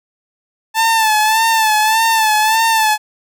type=tone with vibrato; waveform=sawtooth; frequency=880 Hz; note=A5; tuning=in tune; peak=-7 dBFS; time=0.74-2.98 s; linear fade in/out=50 ms; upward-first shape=sine; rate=1.7 Hz; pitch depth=55 cents each way; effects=none